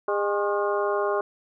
harmonic tone with a mistuned harmonic, 203.6 Hz, G#3, 34 cents flat, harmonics 2 / 3 / 4 / 5 / 6 / 7, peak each -25 / -28 / -32 / -30 / -34 / -35 dBFS, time 0.08-1.21 s, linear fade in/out 2 ms, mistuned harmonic 5, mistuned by +91 cents, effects none

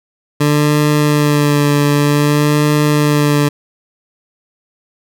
20% pulse tone with vibrato, 147.1 Hz, D3, 3 cents sharp, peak -5 dBFS, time 0.4-3.49 s, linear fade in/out 10 ms, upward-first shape sine, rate 0.53 Hz, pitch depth 24 cents each way, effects none

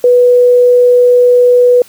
sine tone, 491.8 Hz, B4, 7 cents flat, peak -3 dBFS, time 0.04-1.82 s, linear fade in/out 2 ms, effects white hiss -40 dBFS RMS until 1.88 s

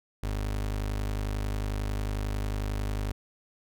30% pulse tone, 51.1 Hz, G#1, 27 cents flat, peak -26 dBFS, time 0.23-3.12 s, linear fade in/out 5 ms, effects none

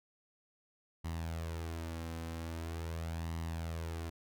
sawtooth tone with flanger, 82.41 Hz, E2, in tune, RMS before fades -40 dBFS, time 1.04-4.1 s, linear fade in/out 10 ms, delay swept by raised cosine 1 to 3.9 ms, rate 0.43 Hz, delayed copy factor +0.5, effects none

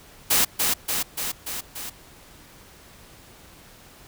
white noise with echo, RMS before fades -19 dBFS, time 0.3-0.45 s, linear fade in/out 10 ms, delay 290 ms, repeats 5, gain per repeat -3 dB, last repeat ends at 1.9 s, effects pink hiss -49 dBFS RMS until 4.07 s

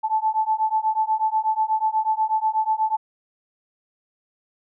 sine beating tone pair, 869 / 877.2 Hz, A5 / A5, -22 / -6 cents, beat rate 8.2 Hz, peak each -22 dBFS, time 0.03-2.97 s, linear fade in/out 20 ms, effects none

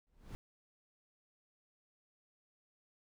brown noise with exponential growth, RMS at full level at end -41 dBFS, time 0.07-0.35 s, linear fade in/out 0 ms, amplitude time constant 60 ms, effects none

